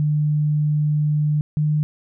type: tone pair in turn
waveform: sine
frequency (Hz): 150 / 151.39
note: D3 / D#3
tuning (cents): +37 / -47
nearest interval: unison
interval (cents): 16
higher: second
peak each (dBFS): -16 / -16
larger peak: neither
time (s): 0-1.41 / 1.57-1.83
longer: first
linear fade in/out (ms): 0
effects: none